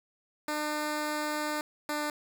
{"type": "tone pair in turn", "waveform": "10% pulse", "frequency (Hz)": [301.3, 298.4], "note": ["D4", "D4"], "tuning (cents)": [44, 28], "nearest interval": "unison", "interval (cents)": 16, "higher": "first", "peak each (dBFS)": [-22, -22], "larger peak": "neither", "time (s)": [[0.48, 1.61], [1.89, 2.1]], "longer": "first", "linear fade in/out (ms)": 2, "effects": []}